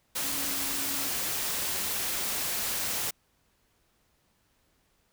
sine tone in noise, 277.2 Hz, C#4, in tune, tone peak -42 dBFS, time 0.23-1.09 s, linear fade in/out 10 ms, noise white, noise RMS -31 dBFS, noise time 0.15-3.11 s, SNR -14 dB, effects pink hiss -70 dBFS RMS until 5.12 s

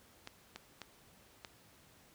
clicks, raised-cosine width 0.2 ms, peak -27 dBFS, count 4, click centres 0.274 / 0.56 / 0.817 / 1.448 s, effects pink hiss -63 dBFS RMS until 2.14 s + high-pass 60 Hz 12 dB/octave

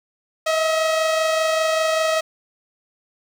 sawtooth tone pair together, 636.9 / 662 Hz, D#5 / E5, +40 / +7 cents, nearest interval minor second, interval 67 cents, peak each -14 / -24 dBFS, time 0.46-2.21 s, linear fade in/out 10 ms, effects low-pass 8000 Hz 12 dB/octave + 7-bit

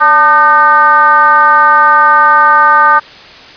sine tone with frequency modulation, 1211 Hz, D#6, 47 cents flat, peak -3 dBFS, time 0-3 s, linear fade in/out 20 ms, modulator 319 Hz, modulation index 1.1, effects white hiss -33 dBFS RMS until 3.56 s + resampled to 11025 Hz

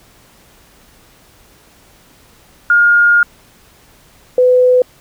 sine tone pair in turn, 1420 / 502 Hz, F6 / B4, +28 / +28 cents, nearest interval octave + tritone, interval 1800 cents, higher first, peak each -6 dBFS, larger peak neither, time 2.7-3.23 / 4.38-4.82 s, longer first, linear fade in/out 2 ms, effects pink hiss -47 dBFS RMS until 5 s

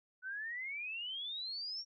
sine exponential sweep, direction up, 1480 to 5640 Hz, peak -39 dBFS, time 0.22-1.85 s, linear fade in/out 50 ms, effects none

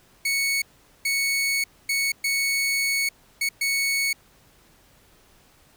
sawtooth tone bursts at uneven times, 2217 Hz, C#7, in tune, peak -18 dBFS, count 6, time 0.25-0.62 / 1.05-1.64 / 1.89-2.12 / 2.24-3.09 / 3.41-3.49 / 3.61-4.13 s, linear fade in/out 5 ms, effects pink hiss -57 dBFS RMS until 5.76 s

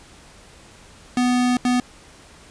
square tone bursts at uneven times, 247.8 Hz, B3, 6 cents sharp, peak -17 dBFS, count 2, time 1.17-1.57 / 1.65-1.8 s, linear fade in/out 2 ms, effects pink hiss -47 dBFS RMS until 2.5 s + resampled to 22050 Hz

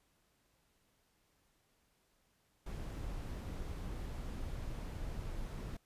brown noise, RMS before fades -42 dBFS, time 2.66-5.77 s, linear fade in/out 5 ms, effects pink hiss -75 dBFS RMS until 5.85 s + resampled to 32000 Hz

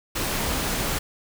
pink noise, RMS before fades -26 dBFS, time 0.15-0.99 s, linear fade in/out 10 ms, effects none

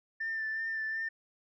sine tone with vibrato, 1782 Hz, A6, 22 cents sharp, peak -31 dBFS, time 0.2-1.09 s, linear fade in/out 10 ms, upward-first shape sine, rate 2.7 Hz, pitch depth 23 cents each way, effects tanh soft clip ceiling -28 dBFS

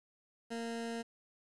20% pulse tone, 231.1 Hz, A#3, 15 cents flat, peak -33 dBFS, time 0.5-1.03 s, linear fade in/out 20 ms, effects resampled to 22050 Hz + 10-bit

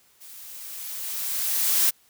blue noise with level ramp, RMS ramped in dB -45 to -19 dBFS, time 0.2-1.91 s, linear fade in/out 20 ms, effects white hiss -60 dBFS RMS until 2.09 s

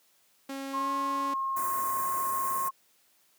sawtooth tone with pitch glide, 272.3 to 279.1 Hz, C#4 to C#4, -31 to +12 cents, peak -31 dBFS, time 0.49-1.34 s, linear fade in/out 5 ms, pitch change +43 cents, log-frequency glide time 0.71-0.9 s
sine tone, 1074 Hz, C6, 45 cents sharp, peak -28 dBFS, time 0.73-2.71 s, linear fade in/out 20 ms
white band-stop noise, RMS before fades -36 dBFS, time 1.56-2.69 s, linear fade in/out 10 ms, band 1700 to 7800 Hz, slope 24 dB/octave
effects white hiss -66 dBFS RMS until 3.38 s + high-pass 150 Hz 12 dB/octave

